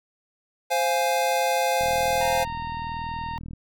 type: chord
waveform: square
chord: F minor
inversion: second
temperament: equal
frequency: 523.3 / 698.5 / 830.6 Hz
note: C5 / F5 / Ab5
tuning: 0 / 0 / 0 cents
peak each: -26 dBFS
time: 0.7-2.45 s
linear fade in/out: 20 ms
type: click train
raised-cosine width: 5 ms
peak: -26 dBFS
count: 71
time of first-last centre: 1.81-3.534 s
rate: 40.6 Hz
type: harmonic tone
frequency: 923 Hz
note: A#5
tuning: 17 cents flat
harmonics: 1 / 2 / 3 / 4 / 5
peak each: -30 / -41 / -44 / -48 / -51 dBFS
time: 2.21-3.38 s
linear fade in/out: 0 ms
effects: none